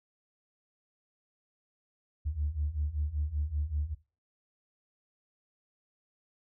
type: beating tone pair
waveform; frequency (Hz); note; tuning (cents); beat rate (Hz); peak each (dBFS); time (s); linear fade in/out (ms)
sine; 71.6 / 76.8; D2 / D#2; -43 / -22; 5.2; -34 / -31; 2.25-3.95; 20
effects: noise-tail reverb RT60 0.3 s tail -17 dB re dry + tanh soft clip ceiling -22 dBFS